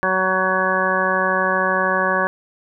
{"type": "harmonic tone", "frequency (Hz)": 187.2, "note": "F#3", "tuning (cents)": 20, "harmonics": [1, 2, 3, 4, 5, 6, 8, 9], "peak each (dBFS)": [-28, -27, -23, -28, -26, -22, -24, -22], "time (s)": [0.03, 2.27], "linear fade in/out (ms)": 0, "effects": []}